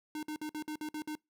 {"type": "tone bursts", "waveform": "square", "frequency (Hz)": 305, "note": "D#4", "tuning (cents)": -34, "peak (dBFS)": -37, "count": 8, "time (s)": [0.15, 1.153], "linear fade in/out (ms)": 2, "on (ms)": 79, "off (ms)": 53, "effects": ["noise-tail reverb RT60 0.2 s tail -25 dB re dry"]}